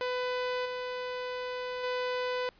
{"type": "tone with level steps", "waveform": "sawtooth", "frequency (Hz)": 500, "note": "B4", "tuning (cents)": 21, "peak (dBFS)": [-26, -30, -26], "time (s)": [0.01, 2.49], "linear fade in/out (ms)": 0, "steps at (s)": [0.65, 1.83], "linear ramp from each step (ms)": 10, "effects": ["pink hiss -62 dBFS RMS until 2.59 s", "resampled to 11025 Hz"]}